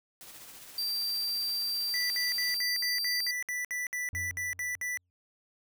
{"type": "noise with tremolo", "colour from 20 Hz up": "white", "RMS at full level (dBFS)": -47, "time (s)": [0.21, 2.57], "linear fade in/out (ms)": 0, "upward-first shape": "triangle", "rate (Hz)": 15, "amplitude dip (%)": 40}
{"type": "tone", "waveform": "45% pulse", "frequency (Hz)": 4699, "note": "D8", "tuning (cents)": 0, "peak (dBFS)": -29, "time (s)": [0.78, 3.31], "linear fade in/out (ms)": 2}
{"type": "tone bursts", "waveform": "square", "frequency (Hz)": 1975.5, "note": "B6", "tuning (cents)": 0, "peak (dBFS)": -32, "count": 14, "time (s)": [1.94, 4.973], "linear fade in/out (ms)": 0, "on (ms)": 160, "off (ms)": 61}
{"type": "tone with exponential decay", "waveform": "triangle", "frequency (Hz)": 89.6, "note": "F2", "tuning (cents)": 45, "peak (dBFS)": -34, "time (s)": [4.13, 5.1], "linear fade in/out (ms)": 0, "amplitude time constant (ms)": 210}
{"effects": []}